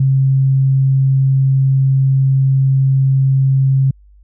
sine tone, 134.4 Hz, C3, 47 cents sharp, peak -9 dBFS, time 0-3.91 s, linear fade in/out 5 ms, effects added 50 Hz sine -42 dBFS peak until 4.23 s

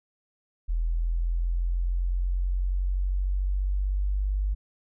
sine linear sweep, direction up, 41.2 to 49.83 Hz, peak -23 dBFS, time 0.68-4.55 s, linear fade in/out 20 ms, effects none

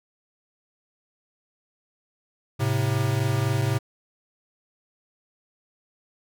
square tone pair together, 108.5 / 132.34 Hz, A2 / C3, -24 / +20 cents, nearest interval minor third, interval 344 cents, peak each -25 / -25 dBFS, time 2.59-3.79 s, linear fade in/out 20 ms, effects none

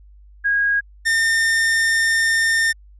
sine / 45% pulse tone pair in turn, 1640 / 1812.9 Hz, G#6 / A#6, -22 / -49 cents, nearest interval major second, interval 173 cents, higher second, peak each -15 dBFS, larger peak neither, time 0.44-0.81 / 1.05-2.73 s, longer second, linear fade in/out 20 ms, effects added 50 Hz sine -43 dBFS peak until 2.99 s + resampled to 24000 Hz

